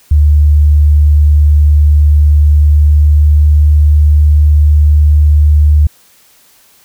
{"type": "tone with pitch glide", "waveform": "sine", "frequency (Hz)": [74.2, 74.67], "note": ["D2", "D2"], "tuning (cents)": [18, 29], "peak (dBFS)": -3, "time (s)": [0.11, 5.87], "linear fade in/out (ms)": 5, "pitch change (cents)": 11, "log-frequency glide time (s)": [2.48, 3.45], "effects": ["white hiss -46 dBFS RMS until 6.84 s"]}